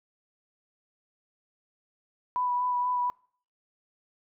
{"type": "tone with vibrato", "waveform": "sine", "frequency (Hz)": 987.8, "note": "B5", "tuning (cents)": 0, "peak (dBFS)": -25, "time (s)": [2.36, 3.1], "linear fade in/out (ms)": 0, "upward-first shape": "sine", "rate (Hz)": 4.2, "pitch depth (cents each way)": 16, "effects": ["noise-tail reverb RT60 0.5 s tail -24 dB re dry"]}